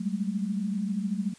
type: tone cluster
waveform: sine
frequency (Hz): 190.1 / 204.2 / 217.6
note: F#3 / G#3 / A3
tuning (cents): +47 / -29 / -19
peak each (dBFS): -30 / -32 / -32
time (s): 0-1.34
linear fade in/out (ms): 10
effects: white hiss -55 dBFS RMS until 1.38 s + resampled to 22050 Hz